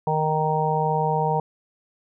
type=harmonic tone; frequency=155.56 Hz; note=D#3; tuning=in tune; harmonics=1 / 3 / 4 / 5 / 6; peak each=-25 / -26 / -31 / -25 / -25 dBFS; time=0.07-1.4 s; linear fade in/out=2 ms; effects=none